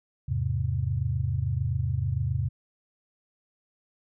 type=chord; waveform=sine; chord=E augmented; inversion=none; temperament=equal with one note detuned; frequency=82.17 / 103.83 / 130.81 Hz; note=E2 / G#2 / B#2; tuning=-5 / 0 / 0 cents; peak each=-30 / -29 / -28 dBFS; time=0.28-2.49 s; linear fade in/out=10 ms; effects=none